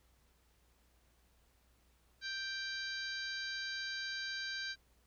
harmonic tone with a mistuned harmonic, 784 Hz, G5, in tune, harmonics 2 / 3 / 4 / 5 / 6 / 7 / 8, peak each -41 / -51 / -52 / -45 / -45 / -58 / -56 dBFS, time 2.21-4.76 s, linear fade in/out 50 ms, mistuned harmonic 8, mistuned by +28 cents, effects added 60 Hz sine -70 dBFS peak until 5.06 s + pink hiss -73 dBFS RMS until 5.06 s

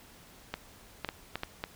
clicks, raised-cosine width 0.3 ms, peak -17 dBFS, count 6, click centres 0.54 / 1.047 / 1.089 / 1.356 / 1.434 / 1.639 s, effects pink hiss -55 dBFS RMS until 1.75 s

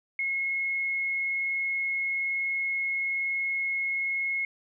sine tone with frequency modulation, 2169 Hz, C#7, 38 cents flat, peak -26 dBFS, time 0.19-4.45 s, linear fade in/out 2 ms, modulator 21.1 Hz, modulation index 0.31, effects none

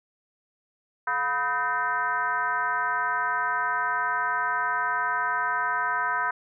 sine tone with frequency modulation, 1266 Hz, D#6, 30 cents sharp, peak -23 dBFS, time 1.07-6.31 s, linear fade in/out 5 ms, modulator 277 Hz, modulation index 1.6, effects none

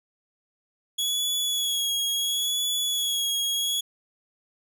sawtooth tone with vibrato, 3357 Hz, G#7, 18 cents sharp, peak -21 dBFS, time 0.98-3.81 s, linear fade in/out 10 ms, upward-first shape sine, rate 0.72 Hz, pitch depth 32 cents each way, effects none

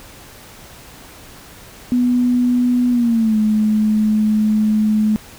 sine tone with pitch glide, 246.3 to 214.4 Hz, B3 to A3, -5 to -45 cents, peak -12 dBFS, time 1.92-5.16 s, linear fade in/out 0 ms, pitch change -240 cents, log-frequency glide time 2.9-3.38 s, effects pink hiss -40 dBFS RMS until 5.38 s

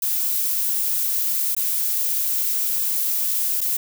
violet noise with dropouts, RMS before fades -22 dBFS, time 0.02-3.77 s, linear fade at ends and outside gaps 5 ms, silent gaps 1.549-1.565 / 3.607-3.613 s, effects none

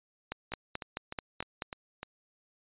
two click trains, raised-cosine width 0.3 ms, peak -18 / -22 dBFS, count 7 / 6, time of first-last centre 0.32-1.622 / 0.52-2.031 s, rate 4.61 / 3.31 Hz, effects resampled to 8000 Hz

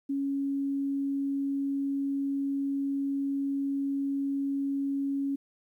sine tone, 277.2 Hz, C#4, in tune, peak -27 dBFS, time 0.09-5.36 s, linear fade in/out 10 ms, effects 11-bit

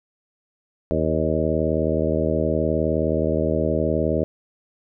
harmonic tone with a mistuned harmonic, 79.2 Hz, D#2, 31 cents sharp, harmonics 1 / 2 / 3 / 4 / 5 / 6 / 7 / 8, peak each -27 / -27 / -27 / -27 / -27 / -27 / -27 / -27 dBFS, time 0.91-4.24 s, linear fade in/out 0 ms, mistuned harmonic 8, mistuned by -20 cents, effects none

